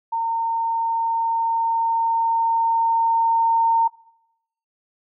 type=tone with level ramp; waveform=sine; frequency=914 Hz; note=A#5; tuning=34 cents flat; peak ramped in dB=-20 to -14 dBFS; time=0.12-3.88 s; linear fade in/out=10 ms; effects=noise-tail reverb RT60 0.8 s tail -22 dB re dry